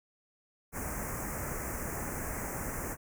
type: band-stop noise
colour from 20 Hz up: pink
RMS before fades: -37 dBFS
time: 0.72-2.97 s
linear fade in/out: 50 ms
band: 2200 to 6200 Hz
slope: 48 dB/octave
effects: none